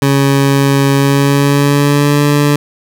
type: tone with pitch glide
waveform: 20% pulse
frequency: 138.59 to 145.48 Hz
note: C#3 to D3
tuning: 0 to -16 cents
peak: -3 dBFS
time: 0.02-2.56 s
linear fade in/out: 2 ms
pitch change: +84 cents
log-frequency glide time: 0.94-2.21 s
effects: none